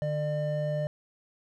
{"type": "tone pair together", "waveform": "triangle", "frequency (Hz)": [150, 600.6], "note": ["D3", "D5"], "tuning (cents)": [37, 39], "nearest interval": "2 octaves", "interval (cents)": 2402, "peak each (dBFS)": [-28, -28], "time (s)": [0.02, 0.87], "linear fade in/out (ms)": 0, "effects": []}